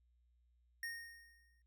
square tone with exponential decay, 1852 Hz, A#6, 12 cents flat, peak -40 dBFS, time 0.83-1.62 s, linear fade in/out 2 ms, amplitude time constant 170 ms, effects added 60 Hz sine -70 dBFS peak until 1.66 s

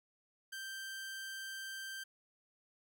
sawtooth tone, 1568 Hz, G6, in tune, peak -39 dBFS, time 0.52-2.04 s, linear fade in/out 10 ms, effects none

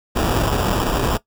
pink noise with sample-and-hold, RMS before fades -19 dBFS, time 0.15-1.18 s, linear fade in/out 20 ms, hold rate 2100 Hz, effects noise-tail reverb RT60 0.1 s tail -18 dB re dry

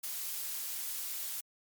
blue noise, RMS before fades -38 dBFS, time 0.03-1.41 s, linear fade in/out 10 ms, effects MP3 96 kbps

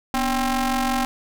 sawtooth ring-modulated tone, 269.4 Hz, C#4, 49 cents flat, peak -13 dBFS, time 0.14-1.05 s, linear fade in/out 0 ms, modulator 516 Hz, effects none

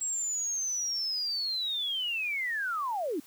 sine linear sweep, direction down, 7680 to 261.6 Hz, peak -29 dBFS, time 0.01-3.2 s, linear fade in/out 5 ms, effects white hiss -56 dBFS RMS until 3.26 s + high-pass 80 Hz 12 dB/octave

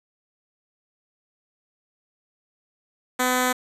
5% pulse tone with notch filter, 252.3 Hz, B3, 37 cents sharp, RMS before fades -22 dBFS, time 3.19-3.53 s, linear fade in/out 10 ms, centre 2700 Hz, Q 1.7, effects resampled to 32000 Hz + 8-bit

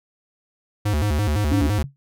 square tone with vibrato, 88.1 Hz, F2, 16 cents sharp, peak -19 dBFS, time 0.85-1.83 s, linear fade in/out 10 ms, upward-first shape square, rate 5.9 Hz, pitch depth 290 cents each way
sine tone, 286.6 Hz, D4, 42 cents flat, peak -19 dBFS, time 1.51-1.67 s, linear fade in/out 5 ms
sine tone with exponential decay, 138.59 Hz, C#3, in tune, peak -24 dBFS, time 1.84-1.96 s, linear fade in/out 0 ms, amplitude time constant 25 ms
effects none

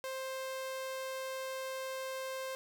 sawtooth tone, 526 Hz, C5, 9 cents sharp, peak -34 dBFS, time 0.04-2.55 s, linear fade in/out 0 ms, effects 12-bit

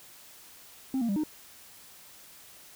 sine tone with pitch steps, 264.5 / 232.9 / 198.7 / 307 Hz, C4 / A#3 / G3 / D#4, +19 / -1 / +24 / -23 cents, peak -23 dBFS, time 0.94-1.236 s, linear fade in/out 2 ms, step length 74 ms, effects tanh soft clip ceiling -25 dBFS + white hiss -52 dBFS RMS until 2.75 s

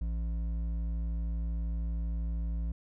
triangle tone with hard clipping, 56.4 Hz, A1, 44 cents sharp, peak -32 dBFS, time 0.01-2.72 s, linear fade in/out 5 ms, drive 11 dB, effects none

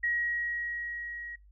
sine tone with level ramp, 1900 Hz, A#6, 33 cents sharp, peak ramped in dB -26 to -39 dBFS, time 0.03-1.36 s, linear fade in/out 10 ms, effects noise-tail reverb RT60 0.2 s tail -25 dB re dry + added 50 Hz sine -54 dBFS peak until 1.51 s

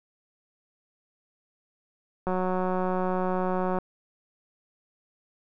click train, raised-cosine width 1 ms, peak -15 dBFS, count 280, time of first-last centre 2.27-3.786 s, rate 184 Hz, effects none

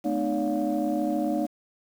sine tone cluster, 217.4 / 252.2 / 304.5 / 572 / 709 Hz, A3 / B3 / D#4 / D5 / F5, -21 / +36 / -37 / -46 / +26 cents, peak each -30 / -31 / -26 / -31 / -32 dBFS, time 0.04-1.47 s, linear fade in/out 20 ms, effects tanh soft clip ceiling -15 dBFS + 8-bit

